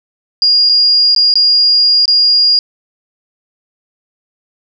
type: tone with dropouts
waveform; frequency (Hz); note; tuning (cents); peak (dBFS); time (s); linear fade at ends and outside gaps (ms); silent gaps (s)
sine; 4842; D#8; -48; -6; 0.42-2.59; 1; 0.691-0.695 / 1.149-1.162 / 1.34-1.355 / 2.056-2.079
effects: none